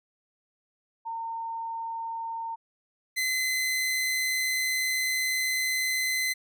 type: tone pair in turn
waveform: sine / sawtooth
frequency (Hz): 912 / 2042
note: A#5 / C7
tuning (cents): -38 / -43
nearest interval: octave + major second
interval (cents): 1395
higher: second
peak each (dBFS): -31 / -22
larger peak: second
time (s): 1.05-2.56 / 3.16-6.34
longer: second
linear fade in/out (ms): 20
effects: none